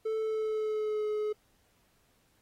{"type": "tone with pitch glide", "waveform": "triangle", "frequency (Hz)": [440, 424.5], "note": ["A4", "G#4"], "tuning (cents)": [0, 38], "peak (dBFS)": -27, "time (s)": [0.05, 1.33], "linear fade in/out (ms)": 10, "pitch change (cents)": -62, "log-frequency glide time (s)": [0.17, 1.06], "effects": ["pink hiss -70 dBFS RMS until 2.41 s", "AAC 48 kbps"]}